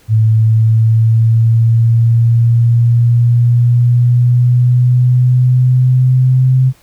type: exponential sweep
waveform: sine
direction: up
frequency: 110 to 130 Hz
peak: -6 dBFS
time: 0.08-6.73 s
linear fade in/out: 50 ms
effects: pink hiss -48 dBFS RMS until 6.82 s